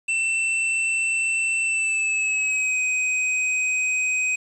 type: tone with pitch glide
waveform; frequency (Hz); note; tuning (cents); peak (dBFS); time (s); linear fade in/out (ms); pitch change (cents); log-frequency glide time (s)
square; 2678 to 2513; E7 to D#7; +27 to +17; -21; 0.08-4.36; 10; -110; 1.64-2.79
effects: resampled to 24000 Hz + 8-bit